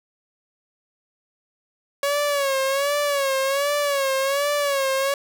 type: tone with vibrato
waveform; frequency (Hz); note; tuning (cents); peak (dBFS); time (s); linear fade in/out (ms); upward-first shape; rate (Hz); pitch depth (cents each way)
sawtooth; 558; C#5; +11; -16; 2.03-5.14; 2; sine; 1.3; 79
effects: none